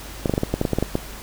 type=clicks; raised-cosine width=2 ms; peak=-6 dBFS; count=12; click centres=0.258 / 0.296 / 0.338 / 0.379 / 0.434 / 0.54 / 0.614 / 0.652 / 0.733 / 0.786 / 0.826 / 0.954 s; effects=added 50 Hz sine -38 dBFS peak until 1.22 s + pink hiss -38 dBFS RMS until 1.22 s